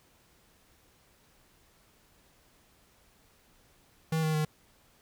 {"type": "tone with pitch steps", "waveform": "square", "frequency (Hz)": [160, 156.89, 153.84], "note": ["D#3", "D#3", "D#3"], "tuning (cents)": [49, 15, -19], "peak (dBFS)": -27, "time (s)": [4.12, 4.45], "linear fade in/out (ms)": 5, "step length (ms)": 110, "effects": ["pink hiss -64 dBFS RMS until 5.01 s"]}